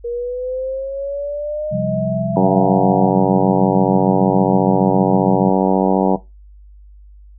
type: linear sweep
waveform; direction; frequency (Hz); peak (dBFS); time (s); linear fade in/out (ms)
sine; up; 470.8 to 731; -20; 0.04-3.1; 10
type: chord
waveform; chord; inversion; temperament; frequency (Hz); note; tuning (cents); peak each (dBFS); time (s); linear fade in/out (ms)
sine; C suspended fourth; none; just; 130.81 / 174.42 / 196.22; C3 / F3 / G3; 0 / -2 / +2; -23; 1.71-5.51; 20
type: harmonic tone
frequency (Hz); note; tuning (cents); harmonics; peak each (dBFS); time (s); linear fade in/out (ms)
94.8; F#2; +43; 2 / 3 / 4 / 5 / 6 / 7 / 8 / 9 / 10; -17 / -19 / -20 / -21 / -22 / -22 / -23 / -24 / -24; 2.36-6.16; 5
effects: noise-tail reverb RT60 0.2 s tail -17 dB re dry + added 50 Hz sine -39 dBFS peak until 7.38 s